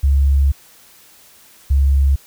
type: tone pair in turn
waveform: sine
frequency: 69.3 / 68.94 Hz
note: C#2 / C#2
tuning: 0 / -9 cents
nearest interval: unison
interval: 9 cents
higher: first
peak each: -10 dBFS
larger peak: neither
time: 0.03-0.52 / 1.7-2.16 s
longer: first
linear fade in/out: 10 ms
effects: white hiss -47 dBFS RMS until 2.26 s